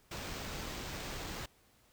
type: noise with sample-and-hold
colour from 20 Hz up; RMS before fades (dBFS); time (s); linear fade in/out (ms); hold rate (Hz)
pink; -42; 0.11-1.46; 5; 11025
effects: pink hiss -67 dBFS RMS until 1.92 s

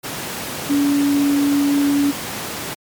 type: tone in noise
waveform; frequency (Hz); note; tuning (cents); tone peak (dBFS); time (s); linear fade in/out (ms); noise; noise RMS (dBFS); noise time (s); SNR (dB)
sine; 284.3; C#4; +44; -13; 0.69-2.12; 20; pink; -26; 0.03-2.75; +10
effects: high-pass 150 Hz 12 dB/octave + MP3 96 kbps

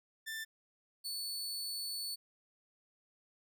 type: tone pair in turn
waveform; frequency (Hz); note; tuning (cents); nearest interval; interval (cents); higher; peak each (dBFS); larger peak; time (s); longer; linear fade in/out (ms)
sawtooth; 1776 / 4452; A6 / C#8; +16 / +7; octave + major third; 1591; second; -36 / -35; second; 0.26-0.45 / 1.04-2.16; second; 20
effects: none

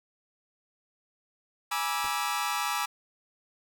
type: chord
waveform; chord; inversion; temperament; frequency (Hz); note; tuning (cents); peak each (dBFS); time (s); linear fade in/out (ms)
sawtooth; E dominant seventh; first; equal with one note detuned; 830.6 / 969.1 / 1174.7 / 1318.5; G#5 / B5 / D6 / E6; 0 / -33 / 0 / 0; -30; 1.71-2.86; 10
type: noise with exponential decay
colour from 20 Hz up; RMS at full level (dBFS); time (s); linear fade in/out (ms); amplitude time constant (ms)
pink; -41; 2.04-2.15; 2; 22
effects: none

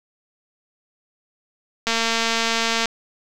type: click train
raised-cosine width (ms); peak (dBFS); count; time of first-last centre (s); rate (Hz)
0.2; -4; 226; 1.87-2.857; 228
effects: none

